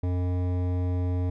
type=tone with hard clipping; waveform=triangle; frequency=89.9 Hz; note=F#2; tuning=49 cents flat; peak=-26 dBFS; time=0.03-1.3 s; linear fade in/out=5 ms; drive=18 dB; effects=none